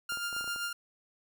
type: tone with tremolo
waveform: sawtooth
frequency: 1400 Hz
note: F6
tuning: 4 cents sharp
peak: -28 dBFS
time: 0.09-0.73 s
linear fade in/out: 5 ms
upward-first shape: sine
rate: 7.7 Hz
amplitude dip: 40%
type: clicks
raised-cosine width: 1 ms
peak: -34 dBFS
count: 8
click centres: 0.122 / 0.173 / 0.328 / 0.365 / 0.41 / 0.443 / 0.477 / 0.561 s
effects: none